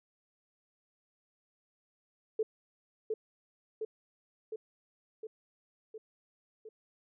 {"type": "tone with echo", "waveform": "sine", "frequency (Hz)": 437.5, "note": "A4", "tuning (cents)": -10, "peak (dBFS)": -27, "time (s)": [2.39, 2.43], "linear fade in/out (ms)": 5, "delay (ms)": 710, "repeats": 6, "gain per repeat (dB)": -3, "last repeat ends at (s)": 6.69, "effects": []}